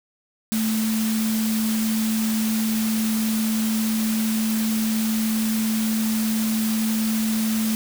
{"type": "tone in noise", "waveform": "sine", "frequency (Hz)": 220, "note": "A3", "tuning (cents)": 0, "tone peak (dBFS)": -20, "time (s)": [0.52, 7.75], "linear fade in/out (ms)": 0, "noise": "white", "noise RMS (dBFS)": -30, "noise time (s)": [0.52, 7.75], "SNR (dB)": 7, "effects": []}